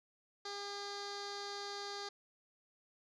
15% pulse tone with low-pass filter, 403.8 Hz, G#4, 49 cents flat, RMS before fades -44 dBFS, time 0.45-2.09 s, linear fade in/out 5 ms, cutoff 5100 Hz, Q 8.1, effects none

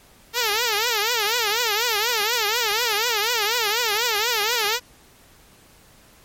5% pulse tone with vibrato, 447.4 Hz, A4, 29 cents sharp, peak -8 dBFS, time 0.33-4.8 s, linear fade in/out 50 ms, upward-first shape triangle, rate 4.1 Hz, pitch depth 200 cents each way, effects pink hiss -52 dBFS RMS until 6.24 s + MP3 64 kbps

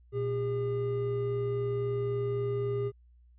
triangle tone pair together, 120.44 / 405.1 Hz, B2 / G#4, -43 / -43 cents, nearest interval octave + major sixth, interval 2100 cents, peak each -31 / -28 dBFS, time 0.12-2.92 s, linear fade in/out 50 ms, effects added 60 Hz sine -56 dBFS peak until 3.38 s + resampled to 8000 Hz

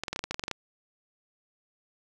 clicks, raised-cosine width 0.2 ms, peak -14 dBFS, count 12, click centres 0.036 / 0.082 / 0.13 / 0.161 / 0.192 / 0.24 / 0.31 / 0.344 / 0.395 / 0.438 / 0.481 / 0.513 s, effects 9-bit

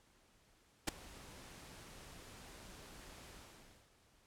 pink noise with ADSR envelope, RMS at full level -31 dBFS, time 0.87-3.93 s, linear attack 14 ms, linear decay 8 ms, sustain -24 dB, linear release 630 ms, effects pink hiss -70 dBFS RMS until 4.26 s + low-pass 11000 Hz 12 dB/octave

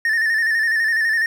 triangle tone with vibrato, 1800 Hz, A6, 39 cents sharp, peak -14 dBFS, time 0.05-1.26 s, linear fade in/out 2 ms, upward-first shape square, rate 12 Hz, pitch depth 47 cents each way, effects none

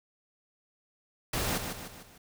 pink noise with echo, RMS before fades -31 dBFS, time 1.33-1.58 s, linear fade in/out 5 ms, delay 150 ms, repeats 4, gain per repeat -6 dB, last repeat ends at 2.18 s, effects none

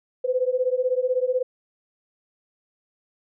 sine beating tone pair, 499.5 / 515.5 Hz, B4 / C5, +20 / -26 cents, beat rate 16 Hz, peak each -23 dBFS, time 0.24-1.43 s, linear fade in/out 10 ms, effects none

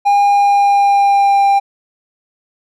triangle tone with pitch glide, 810 to 795.6 Hz, G#5 to G5, -43 to +25 cents, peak -6 dBFS, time 0.05-1.6 s, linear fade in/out 20 ms, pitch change -32 cents, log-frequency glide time 0.24-1.45 s, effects none

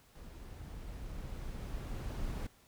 brown noise with level ramp, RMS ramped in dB -49 to -37 dBFS, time 0.15-2.47 s, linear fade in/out 5 ms, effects pink hiss -65 dBFS RMS until 2.67 s

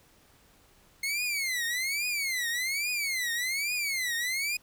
sawtooth tone with vibrato, 2139 Hz, C7, 38 cents sharp, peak -25 dBFS, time 1.03-4.57 s, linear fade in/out 5 ms, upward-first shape triangle, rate 1.2 Hz, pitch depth 270 cents each way, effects pink hiss -61 dBFS RMS until 4.62 s

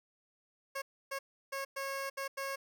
15% pulse tone bursts at uneven times, 546 Hz, C#5, 26 cents flat, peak -30 dBFS, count 6, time 0.75-0.82 / 1.11-1.19 / 1.52-1.65 / 1.76-2.1 / 2.17-2.28 / 2.37-2.56 s, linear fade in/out 10 ms, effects none

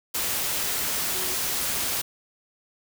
sine tone in noise, 370 Hz, F#4, in tune, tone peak -38 dBFS, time 1.14-1.36 s, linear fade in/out 10 ms, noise white, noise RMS -27 dBFS, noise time 0.14-2.02 s, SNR -14 dB, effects none

